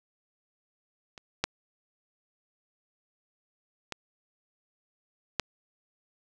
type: clicks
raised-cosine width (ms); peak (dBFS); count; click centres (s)
0.2; -27 / -8 / -17 / -8; 4; 1.178 / 1.44 / 3.923 / 5.397
effects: none